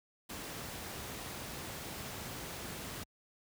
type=noise; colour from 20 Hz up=pink; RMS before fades=-43 dBFS; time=0.29-3.04 s; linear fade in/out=10 ms; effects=high-pass 60 Hz 12 dB/octave